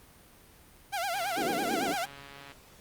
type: tone with vibrato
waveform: sawtooth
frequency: 740 Hz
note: F#5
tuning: in tune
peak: -26 dBFS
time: 0.92-2.06 s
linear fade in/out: 20 ms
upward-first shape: sine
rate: 9 Hz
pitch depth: 170 cents each way
type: click train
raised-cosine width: 0.3 ms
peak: -31 dBFS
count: 194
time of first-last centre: 1.14-2.519 s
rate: 140 Hz
type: band-pass noise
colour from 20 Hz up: pink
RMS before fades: -34 dBFS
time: 1.36-1.95 s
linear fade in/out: 20 ms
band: 240 to 460 Hz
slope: 24 dB/octave
effects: pink hiss -56 dBFS RMS until 2.8 s + Opus 32 kbps